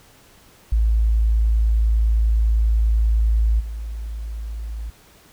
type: tone with level steps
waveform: sine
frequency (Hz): 55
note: A1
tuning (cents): 0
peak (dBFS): -14 / -26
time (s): 0.72-4.9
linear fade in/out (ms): 5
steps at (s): 3.59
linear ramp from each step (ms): 20
effects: pink hiss -51 dBFS RMS until 5.32 s